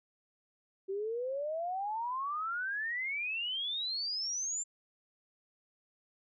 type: exponential sweep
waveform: sine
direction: up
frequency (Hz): 378.2 to 7370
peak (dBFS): -33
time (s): 0.88-4.64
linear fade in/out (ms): 20
effects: none